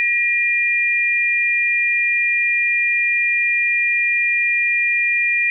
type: tone pair together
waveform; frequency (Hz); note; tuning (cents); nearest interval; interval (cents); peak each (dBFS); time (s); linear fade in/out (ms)
sine; 1911 / 2408; A#6 / D7; +43 / +43; major third; 400; -20 / -16; 0-5.5; 0
effects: none